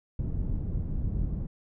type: low-pass noise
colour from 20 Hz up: pink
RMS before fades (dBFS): -30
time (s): 0.19-1.47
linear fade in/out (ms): 5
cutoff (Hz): 160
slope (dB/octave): 12
effects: none